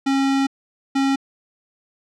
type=tone pair in turn; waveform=square; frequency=272.2 / 272.2 Hz; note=C#4 / C#4; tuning=-31 / -31 cents; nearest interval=unison; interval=0 cents; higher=neither; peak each=-17 dBFS; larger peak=neither; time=0.06-0.47 / 0.95-1.16 s; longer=first; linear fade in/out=10 ms; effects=low-pass 6000 Hz 12 dB/octave